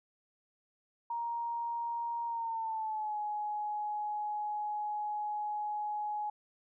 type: tone with pitch glide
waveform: sine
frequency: 937 to 839.6 Hz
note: A#5 to G#5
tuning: +9 to +19 cents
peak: -33 dBFS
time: 1.1-6.3 s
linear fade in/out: 5 ms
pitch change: -190 cents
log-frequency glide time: 2.26-3.18 s
effects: none